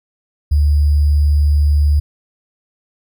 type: tone with sample-and-hold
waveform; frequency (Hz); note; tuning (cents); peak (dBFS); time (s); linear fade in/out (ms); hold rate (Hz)
sine; 73.42; D2; 0; -9; 0.51-2; 10; 4900
effects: none